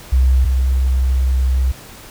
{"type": "tone pair in turn", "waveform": "sine", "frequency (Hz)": [64.5, 64.76], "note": ["C2", "C2"], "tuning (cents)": [-24, -17], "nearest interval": "unison", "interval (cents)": 7, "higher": "second", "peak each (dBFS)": [-9, -12], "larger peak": "first", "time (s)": [[0.12, 0.45], [0.45, 1.72]], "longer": "second", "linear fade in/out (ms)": 10, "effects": ["pink hiss -38 dBFS RMS until 2.1 s"]}